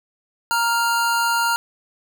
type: tone pair together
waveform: square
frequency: 933 / 1397.9 Hz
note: A#5 / F6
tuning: +1 / +1 cents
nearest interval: perfect fifth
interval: 700 cents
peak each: -21 dBFS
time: 0.51-1.56 s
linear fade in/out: 0 ms
effects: none

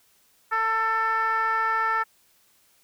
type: tone with frequency modulation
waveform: sine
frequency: 1336 Hz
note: E6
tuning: 23 cents sharp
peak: -20 dBFS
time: 0.51-2.04 s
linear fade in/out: 20 ms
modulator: 443 Hz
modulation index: 1.1
effects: tanh soft clip ceiling -17 dBFS + white hiss -62 dBFS RMS until 2.83 s

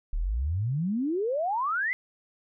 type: exponential sweep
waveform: sine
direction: up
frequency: 34.65 to 2093 Hz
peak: -25 dBFS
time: 0.13-1.93 s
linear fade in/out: 0 ms
effects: none

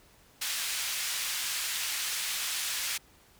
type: band-pass noise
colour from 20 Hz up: pink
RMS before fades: -33 dBFS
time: 0.41-2.98 s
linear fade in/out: 10 ms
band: 2200 to 14000 Hz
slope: 12 dB/octave
effects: pink hiss -60 dBFS RMS until 3.39 s

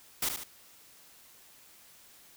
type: noise with echo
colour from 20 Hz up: white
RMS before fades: -30 dBFS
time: 0.22-0.29 s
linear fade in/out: 5 ms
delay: 74 ms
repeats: 2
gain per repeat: -6 dB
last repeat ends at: 0.438 s
effects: white hiss -57 dBFS RMS until 2.36 s

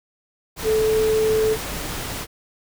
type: tone in noise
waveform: sine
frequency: 436.8 Hz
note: A4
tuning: 13 cents flat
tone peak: -16 dBFS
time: 0.63-1.57 s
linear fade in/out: 50 ms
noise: pink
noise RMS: -29 dBFS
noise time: 0.56-2.27 s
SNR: +10 dB
effects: none

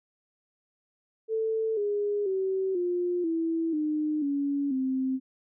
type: tone with pitch steps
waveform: sine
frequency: 443.3 / 411.2 / 381.5 / 353.9 / 328.3 / 304.5 / 282.5 / 262.1 Hz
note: A4 / G#4 / G4 / F4 / E4 / D#4 / C#4 / C4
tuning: +13 / -17 / -47 / +23 / -7 / -37 / +33 / +3 cents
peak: -25 dBFS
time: 1.28-5.2 s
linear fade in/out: 50 ms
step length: 490 ms
effects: none

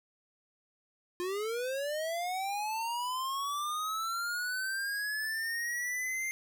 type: linear sweep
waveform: square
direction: up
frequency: 349.2 to 2110 Hz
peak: -33 dBFS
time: 1.2-6.31 s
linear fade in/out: 0 ms
effects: 12-bit

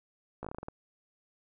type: slowing click train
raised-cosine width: 1 ms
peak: -25 dBFS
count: 9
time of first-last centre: 0.43-0.684 s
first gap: 16 ms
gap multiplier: 1.19
effects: none

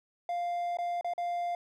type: tone with dropouts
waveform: triangle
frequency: 698.5 Hz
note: F5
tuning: in tune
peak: -28 dBFS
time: 0.29-1.55 s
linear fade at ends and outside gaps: 2 ms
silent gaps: 0.771-0.786 / 1.011-1.045 / 1.136-1.179 s
effects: none

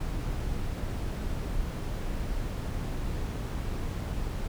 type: noise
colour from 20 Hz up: brown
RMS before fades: -32 dBFS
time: 0-4.48 s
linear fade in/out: 10 ms
effects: none

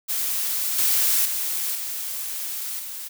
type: noise with level steps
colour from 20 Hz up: blue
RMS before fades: -25 / -20 / -26 / -30 / -34 dBFS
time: 0.08-3.09 s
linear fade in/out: 20 ms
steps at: 0.78 / 1.25 / 1.75 / 2.79 s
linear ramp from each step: 5 ms
effects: none

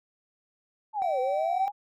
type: linear two-way sweep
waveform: sine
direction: down then up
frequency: 887 to 493.9 to 831 Hz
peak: -26 dBFS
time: 0.93-1.72 s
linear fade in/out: 50 ms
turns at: 1.2 s
type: tone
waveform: triangle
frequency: 770 Hz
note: G5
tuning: 31 cents flat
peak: -27 dBFS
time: 1.02-1.68 s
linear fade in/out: 0 ms
effects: none

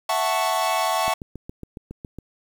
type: chord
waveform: 45% pulse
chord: F# minor seventh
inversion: third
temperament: equal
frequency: 659.3 / 740 / 880 / 1108.7 Hz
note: E5 / F#5 / A5 / C#6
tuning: 0 / 0 / 0 / 0 cents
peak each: -26 dBFS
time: 0.09-1.14 s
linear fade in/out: 5 ms
type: click train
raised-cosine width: 3 ms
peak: -22 dBFS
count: 9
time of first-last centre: 1.08-2.187 s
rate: 7.23 Hz
effects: 9-bit

